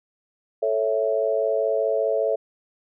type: chord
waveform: sine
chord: A major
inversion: none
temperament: equal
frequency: 440 / 554.4 / 659.3 Hz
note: A4 / C#5 / E5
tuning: 0 / 0 / 0 cents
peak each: -24 dBFS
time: 0.62-2.36 s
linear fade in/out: 10 ms
effects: none